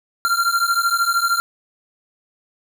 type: beating tone pair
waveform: square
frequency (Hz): 1374 / 1387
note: F6 / F6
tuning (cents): -29 / -12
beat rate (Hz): 13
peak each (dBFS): -20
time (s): 0.25-1.4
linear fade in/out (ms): 0
effects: none